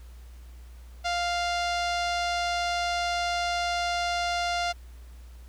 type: tone with low-pass filter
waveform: sawtooth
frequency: 698.5 Hz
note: F5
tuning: in tune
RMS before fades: -28 dBFS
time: 1.04-4.73 s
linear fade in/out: 20 ms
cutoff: 5100 Hz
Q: 1.5
effects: added 60 Hz sine -43 dBFS peak until 5.48 s + pink hiss -59 dBFS RMS until 5.48 s